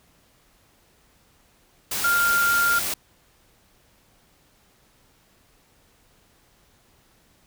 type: tone in noise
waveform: sine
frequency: 1396.9 Hz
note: F6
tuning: in tune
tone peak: -18 dBFS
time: 2.04-2.79 s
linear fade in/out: 5 ms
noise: white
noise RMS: -27 dBFS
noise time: 1.91-2.94 s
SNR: +6 dB
effects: pink hiss -60 dBFS RMS until 7.46 s